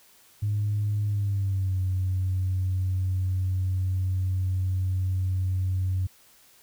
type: tone with pitch glide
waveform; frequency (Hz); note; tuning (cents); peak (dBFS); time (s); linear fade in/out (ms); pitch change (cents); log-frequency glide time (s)
sine; 103.83 to 93.04; G#2 to F#2; 0 to +10; -22; 0.42-6.07; 10; -190; 1.05-1.78
effects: tanh soft clip ceiling -19 dBFS + white hiss -57 dBFS RMS until 6.62 s